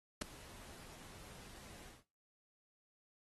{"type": "noise with ADSR envelope", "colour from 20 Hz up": "pink", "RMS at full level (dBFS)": -35, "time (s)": [0.21, 2.04], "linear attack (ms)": 9, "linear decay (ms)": 7, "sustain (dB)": -21, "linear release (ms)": 180, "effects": ["noise-tail reverb RT60 0.3 s tail -18 dB re dry", "AAC 32 kbps"]}